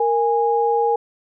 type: tone pair together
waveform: sine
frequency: 464.5 / 824.6 Hz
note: A#4 / G#5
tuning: -6 / -13 cents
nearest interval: minor seventh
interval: 993 cents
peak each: -18 dBFS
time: 0-0.96 s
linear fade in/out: 5 ms
effects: none